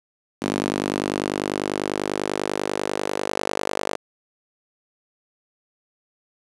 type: tone with high-pass filter sweep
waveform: sawtooth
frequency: 50.1 Hz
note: G1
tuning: 38 cents sharp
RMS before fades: -26 dBFS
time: 0.41-3.97 s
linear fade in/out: 20 ms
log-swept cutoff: 260 to 520 Hz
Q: 1.8
effects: resampled to 24000 Hz + 8-bit